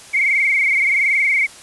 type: tone with frequency modulation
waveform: sine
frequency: 2192 Hz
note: C#7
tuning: 20 cents flat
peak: -13 dBFS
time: 0.13-1.47 s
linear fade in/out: 20 ms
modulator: 21.3 Hz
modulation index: 5
effects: white hiss -40 dBFS RMS until 1.62 s + resampled to 24000 Hz